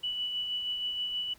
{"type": "tone with tremolo", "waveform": "sine", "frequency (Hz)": 2960, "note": "F#7", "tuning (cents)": 0, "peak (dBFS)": -29, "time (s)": [0.03, 1.34], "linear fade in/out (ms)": 10, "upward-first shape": "sine", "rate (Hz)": 6.3, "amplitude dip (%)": 35, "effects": ["pink hiss -59 dBFS RMS until 1.38 s"]}